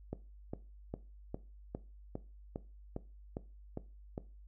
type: click train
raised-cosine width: 2 ms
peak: -25 dBFS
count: 11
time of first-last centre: 0.13-4.179 s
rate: 2.47 Hz
effects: noise-tail reverb RT60 0.3 s tail -17 dB re dry + added 50 Hz sine -52 dBFS peak until 4.47 s